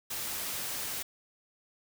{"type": "noise", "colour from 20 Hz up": "white", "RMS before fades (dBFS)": -36, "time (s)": [0.1, 1.03], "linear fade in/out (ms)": 10, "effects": []}